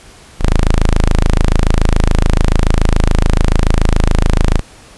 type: tone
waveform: sawtooth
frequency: 27 Hz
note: A0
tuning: 32 cents flat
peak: -4 dBFS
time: 0.39-4.62 s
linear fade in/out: 50 ms
effects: pink hiss -40 dBFS RMS until 4.97 s + resampled to 24000 Hz